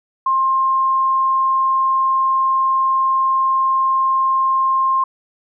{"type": "tone", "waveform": "sine", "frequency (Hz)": 1060, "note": "C6", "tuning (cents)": 22, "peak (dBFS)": -13, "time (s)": [0.26, 5.04], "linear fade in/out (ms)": 5, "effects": []}